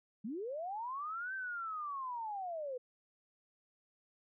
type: linear two-way sweep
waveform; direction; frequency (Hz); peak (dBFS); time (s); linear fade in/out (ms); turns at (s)
sine; up then down; 191.7 to 1570 to 485.1; -38; 0.24-2.78; 10; 1.34
effects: none